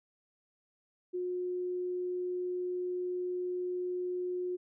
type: tone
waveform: sine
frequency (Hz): 360.7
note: F#4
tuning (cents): -44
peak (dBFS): -32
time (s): 1.13-4.57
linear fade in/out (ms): 20
effects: none